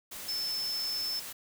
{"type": "tone in noise", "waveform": "sine", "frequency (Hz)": 5274, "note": "E8", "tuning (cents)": 0, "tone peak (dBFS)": -31, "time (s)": [0.28, 1.2], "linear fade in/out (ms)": 10, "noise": "white", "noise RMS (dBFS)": -42, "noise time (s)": [0.11, 1.33], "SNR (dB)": 8, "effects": []}